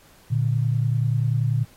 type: tone pair together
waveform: sine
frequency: 116.67 / 147 Hz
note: A#2 / D3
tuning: +2 / +2 cents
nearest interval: major third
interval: 400 cents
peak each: -20 / -24 dBFS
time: 0.3-1.65 s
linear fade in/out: 20 ms
effects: pink hiss -54 dBFS RMS until 1.76 s + AAC 48 kbps